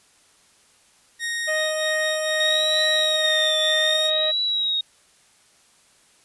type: tone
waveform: sawtooth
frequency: 1864.7 Hz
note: A#6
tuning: in tune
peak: -21 dBFS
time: 1.19-4.11 s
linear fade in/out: 50 ms
type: harmonic tone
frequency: 622.3 Hz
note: D#5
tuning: in tune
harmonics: 1 / 2 / 3 / 4 / 5 / 6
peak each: -24 / -37 / -32 / -41 / -42 / -32 dBFS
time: 1.47-4.32 s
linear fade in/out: 20 ms
type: tone with vibrato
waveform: sine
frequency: 3729 Hz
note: A#7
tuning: in tune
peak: -20 dBFS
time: 2.4-4.81 s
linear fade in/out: 5 ms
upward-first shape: triangle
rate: 0.62 Hz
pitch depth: 95 cents each way
effects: white hiss -57 dBFS RMS until 6.24 s + resampled to 24000 Hz